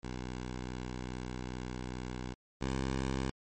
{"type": "tone pair in turn", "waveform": "10% pulse", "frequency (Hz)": [62.4, 65.87], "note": ["B1", "C2"], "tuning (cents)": [19, 12], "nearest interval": "minor second", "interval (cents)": 93, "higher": "second", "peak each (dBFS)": [-30, -24], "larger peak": "second", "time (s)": [[0.03, 2.34], [2.61, 3.3]], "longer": "first", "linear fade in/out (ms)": 5, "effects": ["MP3 32 kbps"]}